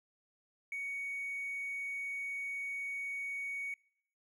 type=tone with hard clipping; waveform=triangle; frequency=2236 Hz; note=C#7; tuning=14 cents sharp; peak=-37 dBFS; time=0.72-3.74 s; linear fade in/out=2 ms; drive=4 dB; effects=noise-tail reverb RT60 0.6 s tail -23 dB re dry